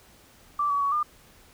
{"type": "tone with pitch steps", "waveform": "sine", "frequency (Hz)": [1168, 1135, 1123, 1206], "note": ["D6", "C#6", "C#6", "D6"], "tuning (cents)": [-10, 41, 22, 46], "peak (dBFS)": -22, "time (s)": [0.59, 1.03], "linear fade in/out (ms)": 5, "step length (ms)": 110, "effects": ["pink hiss -55 dBFS RMS until 1.53 s"]}